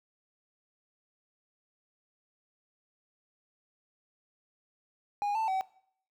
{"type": "tone with pitch steps", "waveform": "triangle", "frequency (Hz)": [819, 887, 761], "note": ["G#5", "A5", "F#5"], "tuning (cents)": [-24, 14, 48], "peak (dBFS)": -26, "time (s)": [5.22, 5.61], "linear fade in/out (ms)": 0, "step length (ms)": 130, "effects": ["noise-tail reverb RT60 0.6 s tail -19 dB re dry"]}